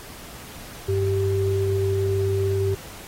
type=tone pair together; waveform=sine; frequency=97.84 / 390 Hz; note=G2 / G4; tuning=-3 / -9 cents; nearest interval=2 octaves; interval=2394 cents; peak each=-22 dBFS; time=0.88-2.75 s; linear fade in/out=10 ms; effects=pink hiss -41 dBFS RMS until 3.07 s + AAC 48 kbps